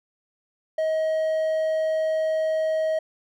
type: tone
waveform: triangle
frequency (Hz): 633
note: D#5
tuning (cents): +30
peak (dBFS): -19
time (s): 0.78-2.99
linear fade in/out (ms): 5
effects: none